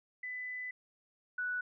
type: tone pair in turn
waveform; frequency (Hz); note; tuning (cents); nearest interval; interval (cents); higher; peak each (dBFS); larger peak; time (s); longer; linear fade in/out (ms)
sine; 2000 / 1478.5; B6 / F#6; +21 / -2; perfect fourth; 523; first; -38 / -33; second; 0.23-0.71 / 1.38-1.61; first; 5
effects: none